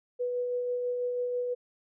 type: tone with tremolo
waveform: sine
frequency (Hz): 491.9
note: B4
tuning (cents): -7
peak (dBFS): -27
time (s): 0.19-1.55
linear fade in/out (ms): 20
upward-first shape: sine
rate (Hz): 6.1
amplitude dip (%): 25
effects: none